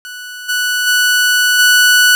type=tone with level steps; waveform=sawtooth; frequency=1480 Hz; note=F#6; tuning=in tune; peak=-23 / -10 / -6 / -3 dBFS; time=0.05-2.15 s; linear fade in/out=0 ms; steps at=0.48 / 0.86 / 1.58 s; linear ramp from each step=20 ms; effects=none